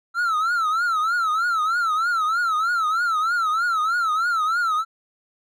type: tone with vibrato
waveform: triangle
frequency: 1334 Hz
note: E6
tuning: 20 cents sharp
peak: -17 dBFS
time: 0.14-4.85 s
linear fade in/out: 50 ms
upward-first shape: triangle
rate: 3.2 Hz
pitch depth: 160 cents each way
effects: none